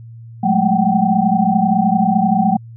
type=tone cluster; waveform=sine; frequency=181.5 / 206.3 / 219.5 / 749 / 779 Hz; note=F#3 / G#3 / A3 / F#5 / G5; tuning=-33 / -11 / -4 / +21 / -11 cents; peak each=-18 dBFS; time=0.43-2.57 s; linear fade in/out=10 ms; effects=added 115 Hz sine -33 dBFS peak until 2.76 s